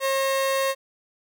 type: tone pair together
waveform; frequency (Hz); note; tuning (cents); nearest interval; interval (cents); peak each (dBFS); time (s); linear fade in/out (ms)
30% pulse; 539.5 / 1864.7; C#5 / A#6; -47 / 0; octave + major sixth; 2147; -19 / -28; 0-0.75; 50
effects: none